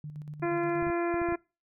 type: tone with tremolo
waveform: sine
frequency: 150 Hz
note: D3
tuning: 37 cents sharp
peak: -36 dBFS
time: 0.04-0.89 s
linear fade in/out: 2 ms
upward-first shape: square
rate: 8.4 Hz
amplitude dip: 50%
type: harmonic tone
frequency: 343.3 Hz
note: F4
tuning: 30 cents flat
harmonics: 1 / 2 / 3 / 4 / 5 / 6 / 7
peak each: -28 / -34 / -38 / -40 / -40 / -44 / -44 dBFS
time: 0.42-1.36 s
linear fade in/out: 10 ms
type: clicks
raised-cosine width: 5 ms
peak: -30 dBFS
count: 7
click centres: 0.826 / 0.869 / 0.9 / 1.142 / 1.217 / 1.288 / 1.323 s
effects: noise-tail reverb RT60 0.3 s tail -24 dB re dry